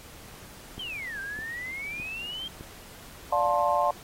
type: click train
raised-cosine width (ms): 3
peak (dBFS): -29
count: 4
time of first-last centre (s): 0.78-2.609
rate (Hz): 1.64
type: exponential two-way sweep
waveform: sine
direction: down then up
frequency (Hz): 3213 to 1568 to 3213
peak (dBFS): -33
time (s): 0.79-2.48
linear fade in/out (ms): 5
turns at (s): 1.2
type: chord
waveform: sine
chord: D minor seventh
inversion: none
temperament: just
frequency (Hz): 587.3 / 704.8 / 881 / 1057.2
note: D5 / F5 / A5 / C6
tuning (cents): 0 / +16 / +2 / +18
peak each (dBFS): -27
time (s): 3.32-3.91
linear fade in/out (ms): 5
effects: pink hiss -48 dBFS RMS until 4.03 s + AAC 48 kbps